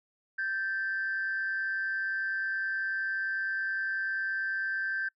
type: tone pair together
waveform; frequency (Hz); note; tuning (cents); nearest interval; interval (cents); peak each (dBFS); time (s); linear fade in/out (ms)
sine; 1562.6 / 1754; G6 / A6; -6 / -6; major second; 200; -29 / -37; 0.38-5.09; 10
effects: noise-tail reverb RT60 0.1 s tail -25 dB re dry + tanh soft clip ceiling -23 dBFS